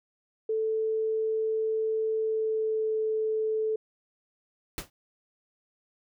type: tone with pitch glide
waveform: sine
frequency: 440 to 436.7 Hz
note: A4 to A4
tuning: 0 to -13 cents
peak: -25 dBFS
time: 0.49-3.76 s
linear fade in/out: 5 ms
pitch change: -13 cents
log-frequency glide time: 2.18-2.98 s
type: noise with exponential decay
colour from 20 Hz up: pink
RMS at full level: -30 dBFS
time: 4.78-4.9 s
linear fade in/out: 1 ms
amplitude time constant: 25 ms
effects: none